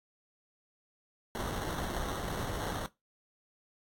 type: noise with sample-and-hold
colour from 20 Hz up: pink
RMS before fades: -36 dBFS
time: 1.35-2.86 s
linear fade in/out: 0 ms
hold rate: 2450 Hz
effects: noise-tail reverb RT60 0.2 s tail -19 dB re dry + AAC 64 kbps